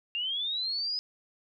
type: linear sweep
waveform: sine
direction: up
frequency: 2756 to 5050 Hz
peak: -29 dBFS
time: 0.15-0.99 s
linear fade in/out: 0 ms
effects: none